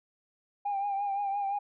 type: tone with vibrato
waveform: sine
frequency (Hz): 801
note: G5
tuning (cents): +37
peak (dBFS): -27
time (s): 0.65-1.59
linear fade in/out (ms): 10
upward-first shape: triangle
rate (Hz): 5.8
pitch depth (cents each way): 52
effects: tanh soft clip ceiling -25 dBFS